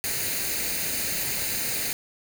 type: noise with comb filter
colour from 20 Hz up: white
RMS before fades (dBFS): -28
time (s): 0.04-1.93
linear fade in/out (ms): 0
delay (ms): 0.45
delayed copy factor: +0.6
effects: none